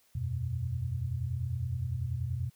sine chord, E suspended second, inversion none, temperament equal, 82.41 / 92.5 / 123.47 Hz, E2 / F#2 / B2, 0 / 0 / 0 cents, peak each -37 / -36 / -33 dBFS, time 0.15-2.5 s, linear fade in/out 5 ms, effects white hiss -67 dBFS RMS until 2.55 s

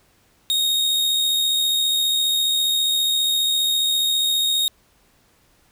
40% pulse tone with amplitude modulation, 3729 Hz, A#7, in tune, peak -15 dBFS, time 0.5-4.68 s, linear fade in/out 0 ms, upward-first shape sine, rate 74.8 Hz, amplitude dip 30%, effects pink hiss -59 dBFS RMS until 5.71 s

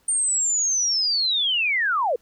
sine linear sweep, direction down, 8880 to 440 Hz, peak -19 dBFS, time 0.08-2.16 s, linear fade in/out 5 ms, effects pink hiss -63 dBFS RMS until 2.21 s

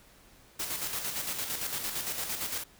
white noise with tremolo, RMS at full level -33 dBFS, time 0.59-2.64 s, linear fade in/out 10 ms, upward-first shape square, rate 8.8 Hz, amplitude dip 45%, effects pink hiss -58 dBFS RMS until 2.79 s

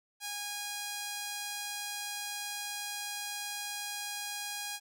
sawtooth tone with band-pass filter, 821 Hz, G#5, 20 cents flat, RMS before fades -39 dBFS, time 0.2-4.8 s, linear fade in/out 50 ms, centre 8000 Hz, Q 0.52, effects none

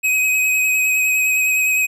square tone with vibrato, 2530 Hz, D#7, 28 cents sharp, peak -15 dBFS, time 0.03-1.87 s, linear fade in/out 20 ms, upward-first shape sine, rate 9.8 Hz, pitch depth 18 cents each way, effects none

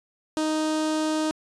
sawtooth tone with notch filter, 311.1 Hz, D#4, in tune, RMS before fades -25 dBFS, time 0.37-1.31 s, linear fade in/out 0 ms, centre 2100 Hz, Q 1.8, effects resampled to 22050 Hz

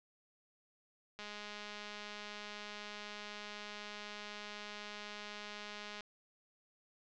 click train, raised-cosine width 0.2 ms, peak -29 dBFS, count 1003, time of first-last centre 1.19-6.007 s, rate 208 Hz, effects low-pass 5000 Hz 12 dB/octave

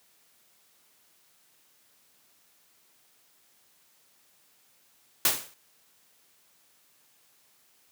white noise with exponential decay, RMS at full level -19 dBFS, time 5.25-5.54 s, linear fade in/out 2 ms, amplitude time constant 62 ms, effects white hiss -64 dBFS RMS until 7.91 s + high-pass 100 Hz 12 dB/octave

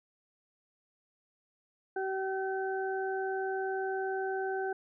harmonic tone, 382.7 Hz, G4, 42 cents flat, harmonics 1 / 2 / 4, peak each -33 / -36 / -39 dBFS, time 1.96-4.73 s, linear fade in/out 5 ms, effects none

